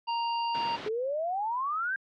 harmonic tone, 932.3 Hz, A#5, in tune, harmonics 1 / 3 / 5, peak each -28 / -38 / -42 dBFS, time 0.07-0.77 s, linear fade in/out 20 ms
pink low-pass noise, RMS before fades -39 dBFS, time 0.54-0.89 s, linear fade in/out 10 ms, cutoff 4100 Hz, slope 24 dB/octave
sine exponential sweep, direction up, 415.7 to 1621 Hz, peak -28 dBFS, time 0.86-1.96 s, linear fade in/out 2 ms
effects high-pass 200 Hz 12 dB/octave

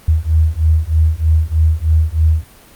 sine beating tone pair, 77.78 / 80.98 Hz, D#2 / E2, 0 / -30 cents, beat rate 3.2 Hz, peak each -13 dBFS, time 0.08-2.44 s, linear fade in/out 5 ms, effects pink hiss -43 dBFS RMS until 2.75 s + Opus 24 kbps

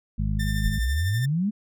harmonic tone, 51.91 Hz, G#1, in tune, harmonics 1 / 2 / 3 / 4, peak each -25 / -28 / -30 / -31 dBFS, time 0.18-0.79 s, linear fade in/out 10 ms
sawtooth tone with tremolo, 1790 Hz, A6, 29 cents sharp, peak -27 dBFS, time 0.39-1.26 s, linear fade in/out 10 ms, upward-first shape sine, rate 12 Hz, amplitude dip 45%
sine exponential sweep, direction up, 40.98 to 220 Hz, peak -21 dBFS, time 0.64-1.51 s, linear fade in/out 20 ms
effects none

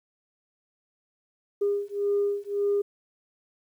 sine beating tone pair, 404.6 / 406.4 Hz, G#4 / G#4, -45 / -38 cents, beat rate 1.8 Hz, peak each -26 / -26 dBFS, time 1.61-2.82 s, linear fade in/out 10 ms, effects tanh soft clip ceiling -17 dBFS + 10-bit

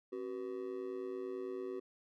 triangle tone with amplitude modulation, 377.5 Hz, F#4, 35 cents sharp, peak -33 dBFS, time 0.12-1.8 s, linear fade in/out 10 ms, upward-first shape sine, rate 109 Hz, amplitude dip 90%, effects none

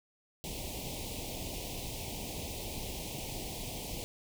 pink band-stop noise, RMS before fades -40 dBFS, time 0.44-4.04 s, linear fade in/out 0 ms, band 890 to 2300 Hz, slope 48 dB/octave, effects none

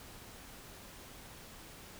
silence, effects pink hiss -52 dBFS RMS until 1.99 s

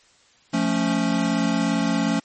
square chord, F augmented, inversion none, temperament equal, 174.61 / 220 / 277.2 Hz, F3 / A3 / C#4, 0 / 0 / 0 cents, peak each -26 / -24 / -24 dBFS, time 0.53-2.2 s, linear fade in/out 10 ms, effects white hiss -57 dBFS RMS until 2.24 s + MP3 32 kbps

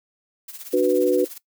blue noise with tremolo, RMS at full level -35 dBFS, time 0.48-1.38 s, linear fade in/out 5 ms, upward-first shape triangle, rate 17 Hz, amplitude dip 80%
sine chord, B minor, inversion first, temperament just, 296.3 / 370.4 / 493.9 Hz, D4 / F#4 / B4, +15 / +2 / 0 cents, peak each -22 / -19 / -19 dBFS, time 0.73-1.25 s, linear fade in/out 10 ms
effects noise-tail reverb RT60 0.1 s tail -19 dB re dry

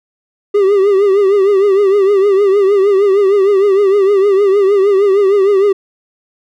triangle tone with vibrato, 396.6 Hz, G4, 20 cents sharp, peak -5 dBFS, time 0.54-5.73 s, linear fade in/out 10 ms, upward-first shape triangle, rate 6.5 Hz, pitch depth 97 cents each way, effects none

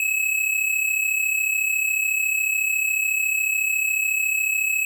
square tone pair together, 2551 / 2585 Hz, D#7 / E7, +43 / -34 cents, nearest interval unison, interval 23 cents, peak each -26 / -22 dBFS, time 0-4.85 s, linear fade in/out 2 ms, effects none

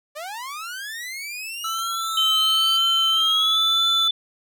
sawtooth linear sweep, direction up, 572 to 4662 Hz, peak -27 dBFS, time 0.15-2.78 s, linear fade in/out 20 ms
square tone with vibrato, 1318.5 Hz, E6, in tune, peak -26 dBFS, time 1.64-4.08 s, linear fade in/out 5 ms, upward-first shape triangle, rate 1 Hz, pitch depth 49 cents each way
sine tone with pitch glide, 3078 to 3495 Hz, G7 to A7, -32 to -12 cents, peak -17 dBFS, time 2.17-4.11 s, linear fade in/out 5 ms, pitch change +220 cents, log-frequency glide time 3.1-3.58 s
effects none

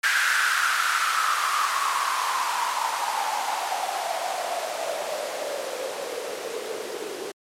blue noise with band-pass filter sweep, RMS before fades -26 dBFS, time 0.03-7.32 s, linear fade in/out 10 ms, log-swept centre 1600 to 390 Hz, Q 6.5, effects low-pass 12000 Hz 12 dB/octave + MP3 96 kbps

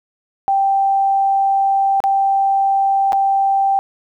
sine tone with dropouts, 784 Hz, G5, in tune, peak -12 dBFS, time 0.48-3.79 s, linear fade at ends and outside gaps 0 ms, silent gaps 2.003-2.039 / 3.122-3.13 s, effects 9-bit

